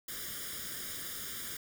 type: noise with comb filter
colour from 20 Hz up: white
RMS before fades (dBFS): -41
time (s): 0.08-1.57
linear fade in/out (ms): 5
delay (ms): 0.58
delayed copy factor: +0.85
effects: none